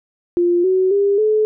sine tone with pitch steps, 349.2 / 374.3 / 401.1 / 429.9 Hz, F4 / F#4 / G4 / A4, 0 / +20 / +40 / -40 cents, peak -12 dBFS, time 0.37-1.45 s, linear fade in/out 0 ms, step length 270 ms, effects none

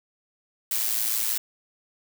blue noise with amplitude modulation, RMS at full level -23 dBFS, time 0.71-1.38 s, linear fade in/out 5 ms, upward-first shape sine, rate 112 Hz, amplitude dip 65%, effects none

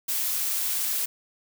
blue noise, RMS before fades -27 dBFS, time 0.08-1.06 s, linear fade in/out 10 ms, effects none

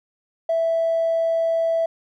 triangle tone with tanh clipping, 659.3 Hz, E5, in tune, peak -17 dBFS, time 0.49-1.86 s, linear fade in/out 5 ms, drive 1 dB, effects none

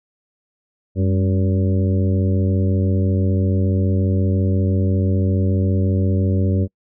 harmonic tone with a mistuned harmonic, 94.6 Hz, F#2, 39 cents sharp, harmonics 1 / 2 / 3 / 4 / 5 / 6, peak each -16 / -22 / -26 / -28 / -30 / -32 dBFS, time 0.95-6.68 s, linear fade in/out 50 ms, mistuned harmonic 2, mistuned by +77 cents, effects noise-tail reverb RT60 0.1 s tail -26 dB re dry

